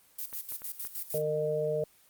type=noise with tremolo; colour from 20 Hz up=violet; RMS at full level=-36 dBFS; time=0.18-1.22 s; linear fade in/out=10 ms; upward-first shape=square; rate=6.5 Hz; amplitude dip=75%
type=clicks; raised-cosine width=0.5 ms; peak=-33 dBFS; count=4; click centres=0.329 / 0.522 / 0.619 / 0.851 s
type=harmonic tone; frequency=152.5 Hz; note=D#3; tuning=34 cents flat; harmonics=1 / 3 / 4; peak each=-37 / -30 / -31 dBFS; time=1.14-1.84 s; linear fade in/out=2 ms
effects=white hiss -62 dBFS RMS until 2.09 s + Opus 24 kbps